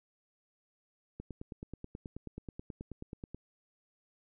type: click train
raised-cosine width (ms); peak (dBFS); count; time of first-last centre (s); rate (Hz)
3; -29; 21; 1.2-3.346; 9.32
effects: none